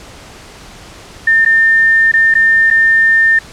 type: tone with dropouts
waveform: sine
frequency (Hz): 1800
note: A6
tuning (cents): +39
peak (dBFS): -6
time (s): 1.27-3.39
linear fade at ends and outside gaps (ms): 5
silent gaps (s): 1.45-1.459 / 2.117-2.137 / 2.341-2.351 / 2.703-2.709
effects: pink hiss -35 dBFS RMS until 3.52 s + low-pass 8000 Hz 12 dB/octave